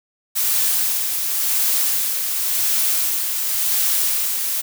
blue noise with tremolo, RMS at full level -18 dBFS, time 0.35-4.62 s, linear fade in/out 20 ms, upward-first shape sine, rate 0.92 Hz, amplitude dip 40%, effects none

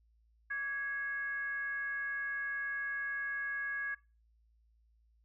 sine tone with frequency modulation, 1661 Hz, G#6, in tune, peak -34 dBFS, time 0.5-3.95 s, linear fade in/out 10 ms, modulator 511 Hz, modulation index 0.4, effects noise-tail reverb RT60 0.3 s tail -21 dB re dry + added 56 Hz sine -66 dBFS peak until 5.24 s

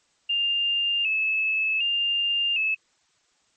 sine tone with vibrato, 2700 Hz, E7, 41 cents sharp, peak -21 dBFS, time 0.29-2.75 s, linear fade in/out 10 ms, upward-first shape square, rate 0.66 Hz, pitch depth 64 cents each way, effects white hiss -66 dBFS RMS until 3.56 s + MP3 32 kbps

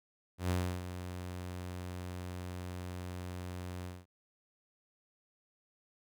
sawtooth tone with ADSR envelope, 90 Hz, F#2, 47 cents flat, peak -25 dBFS, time 0.38-4.06 s, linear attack 120 ms, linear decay 310 ms, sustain -11 dB, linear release 210 ms, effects none

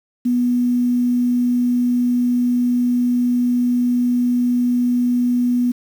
sine tone with quantisation, 244.8 Hz, B3, 15 cents flat, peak -14 dBFS, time 0.25-5.72 s, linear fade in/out 10 ms, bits 7, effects none

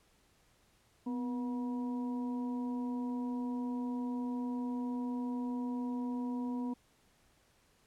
harmonic tone with a mistuned harmonic, 241 Hz, B3, 42 cents flat, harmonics 1 / 2 / 3 / 4, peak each -34 / -48 / -54 / -47 dBFS, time 1.06-6.74 s, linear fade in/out 10 ms, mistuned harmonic 1, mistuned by +58 cents, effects pink hiss -69 dBFS RMS until 7.86 s + low-pass 12000 Hz 12 dB/octave

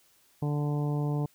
harmonic tone, 146.83 Hz, D3, in tune, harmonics 1 / 2 / 3 / 4 / 5 / 6 / 7, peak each -27 / -35 / -38 / -44 / -43 / -44 / -49 dBFS, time 0.42-1.26 s, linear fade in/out 5 ms, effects white hiss -64 dBFS RMS until 1.34 s

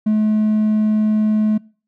triangle tone, 214.5 Hz, A3, 44 cents flat, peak -10 dBFS, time 0.06-1.58 s, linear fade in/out 10 ms, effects noise-tail reverb RT60 0.4 s tail -25 dB re dry + tanh soft clip ceiling -7 dBFS

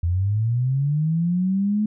sine linear sweep, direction up, 82.41 to 215.2 Hz, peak -18 dBFS, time 0.03-1.86 s, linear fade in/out 5 ms, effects none

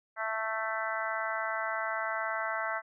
harmonic tone, 220.9 Hz, A3, 7 cents sharp, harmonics 3 / 4 / 5 / 6 / 7 / 8 / 9, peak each -37 / -39 / -39 / -37 / -37 / -44 / -39 dBFS, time 0.16-2.82 s, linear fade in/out 50 ms, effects none

